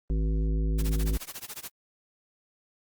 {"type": "harmonic tone", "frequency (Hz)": 53.2, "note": "G#1", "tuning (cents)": 42, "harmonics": [1, 3, 5, 7, 9], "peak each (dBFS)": [-24, -33, -38, -41, -47], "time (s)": [0.1, 1.17], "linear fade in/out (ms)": 0}
{"type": "noise with tremolo", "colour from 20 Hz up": "white", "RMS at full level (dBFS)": -37, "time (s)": [0.78, 1.7], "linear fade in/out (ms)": 10, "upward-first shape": "sine", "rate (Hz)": 14, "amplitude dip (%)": 95}
{"effects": ["Opus 32 kbps"]}